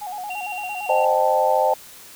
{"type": "tone with vibrato", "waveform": "sine", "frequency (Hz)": 780, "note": "G5", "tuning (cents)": -9, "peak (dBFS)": -28, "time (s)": [0.01, 1.16], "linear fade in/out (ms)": 10, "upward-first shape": "square", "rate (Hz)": 8.8, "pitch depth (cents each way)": 110}
{"type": "tone with tremolo", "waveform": "triangle", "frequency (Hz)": 2754, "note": "F7", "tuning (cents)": -25, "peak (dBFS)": -27, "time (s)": [0.3, 1.05], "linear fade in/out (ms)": 5, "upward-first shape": "sine", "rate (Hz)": 15, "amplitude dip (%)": 50}
{"type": "chord", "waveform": "sine", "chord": "A half-diminished seventh", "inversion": "first", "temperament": "equal with one note detuned", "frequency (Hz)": [523.3, 616.2, 784, 880], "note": ["C5", "Eb5", "G5", "A5"], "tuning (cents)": [0, -17, 0, 0], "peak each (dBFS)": -21, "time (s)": [0.89, 1.74], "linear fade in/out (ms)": 5}
{"effects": ["white hiss -43 dBFS RMS until 2.15 s"]}